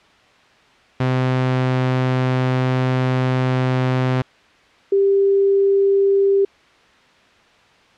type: tone pair in turn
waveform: sawtooth / sine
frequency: 128.5 / 394.7 Hz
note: C3 / G4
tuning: -31 / +12 cents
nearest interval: octave + perfect fifth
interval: 1943 cents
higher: second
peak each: -12 dBFS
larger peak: neither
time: 1-4.22 / 4.92-6.45 s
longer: first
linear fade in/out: 5 ms
effects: white hiss -51 dBFS RMS until 7.97 s + low-pass 3000 Hz 12 dB/octave

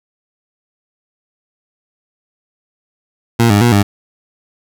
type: tone with pitch steps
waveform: 20% pulse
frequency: 116.8 / 102.5 / 119.7 / 101.3 Hz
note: A#2 / G#2 / A#2 / G#2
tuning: +4 / -22 / +46 / -43 cents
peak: -3 dBFS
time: 3.39-3.83 s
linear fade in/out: 10 ms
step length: 110 ms
effects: none

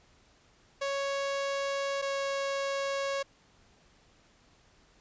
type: tone pair in turn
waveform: sawtooth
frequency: 554.4 / 551.8 Hz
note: C#5 / C#5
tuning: 0 / -8 cents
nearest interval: unison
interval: 8 cents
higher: first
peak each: -26 dBFS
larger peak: neither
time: 0.81-2.02 / 2.02-3.23 s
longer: neither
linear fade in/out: 10 ms
effects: pink hiss -63 dBFS RMS until 5 s + resampled to 16000 Hz

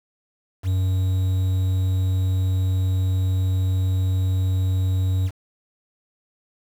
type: tone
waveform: triangle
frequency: 93.5 Hz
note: F#2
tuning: 19 cents sharp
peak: -16 dBFS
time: 0.63-5.31 s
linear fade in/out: 50 ms
effects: 7-bit

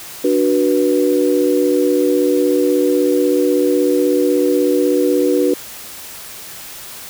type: chord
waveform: sine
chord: B minor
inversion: first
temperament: equal with one note detuned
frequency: 293.7 / 370 / 486.2 Hz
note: D4 / F#4 / B4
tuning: 0 / 0 / -27 cents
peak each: -16 dBFS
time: 0.24-5.54 s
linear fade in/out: 5 ms
effects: white hiss -33 dBFS RMS until 7.09 s

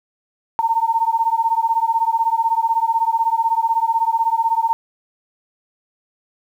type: beating tone pair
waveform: sine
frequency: 902 / 918 Hz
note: A5 / A#5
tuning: +43 / -27 cents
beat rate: 16 Hz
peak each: -18 dBFS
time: 0.59-4.73 s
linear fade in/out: 0 ms
effects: 8-bit

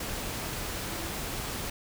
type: tone in noise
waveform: sine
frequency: 329.6 Hz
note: E4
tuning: in tune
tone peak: -43 dBFS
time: 0.88-1.09 s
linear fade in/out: 5 ms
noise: pink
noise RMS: -35 dBFS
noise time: 0-1.7 s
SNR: -11 dB
effects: none

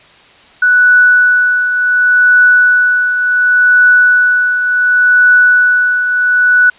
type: tone with tremolo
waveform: sine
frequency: 1480 Hz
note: F#6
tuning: in tune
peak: -3 dBFS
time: 0.62-6.7 s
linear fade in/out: 5 ms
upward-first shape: triangle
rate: 0.69 Hz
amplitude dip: 60%
effects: white hiss -42 dBFS RMS until 6.78 s + resampled to 8000 Hz

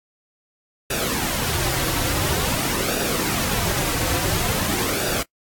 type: noise with flanger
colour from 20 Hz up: pink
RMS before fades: -23 dBFS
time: 0.9-5.23 s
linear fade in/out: 5 ms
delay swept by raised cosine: 0.94 to 4.94 ms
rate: 0.48 Hz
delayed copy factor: -0.6
effects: noise-tail reverb RT60 0.1 s tail -25 dB re dry + AAC 64 kbps

